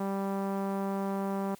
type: tone with low-pass filter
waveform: sawtooth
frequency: 196 Hz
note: G3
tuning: in tune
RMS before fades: -32 dBFS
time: 0-1.55 s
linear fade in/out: 5 ms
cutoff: 1000 Hz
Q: 1.6
effects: white hiss -57 dBFS RMS until 1.59 s